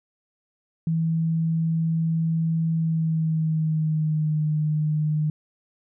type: tone with pitch glide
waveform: sine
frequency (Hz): 162.9 to 152.87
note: E3 to D#3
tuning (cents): -20 to -30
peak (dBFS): -20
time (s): 0.87-5.3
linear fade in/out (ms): 2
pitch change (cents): -110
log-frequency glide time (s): 2.73-4.45
effects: none